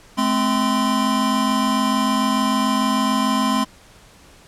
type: tone cluster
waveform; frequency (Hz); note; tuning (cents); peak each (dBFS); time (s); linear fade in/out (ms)
square; 214.7 / 261.5 / 1029; A3 / C4 / C6; -42 / -1 / -29; -22; 0.17-3.65; 20
effects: pink hiss -48 dBFS RMS until 4.47 s + low-pass 10000 Hz 12 dB/octave